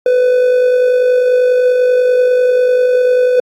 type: tone with amplitude modulation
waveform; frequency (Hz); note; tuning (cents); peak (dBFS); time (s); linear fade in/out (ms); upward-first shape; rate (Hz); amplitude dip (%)
triangle; 500; B4; +21; -4; 0.06-3.4; 2; sine; 50.2; 40
effects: AAC 48 kbps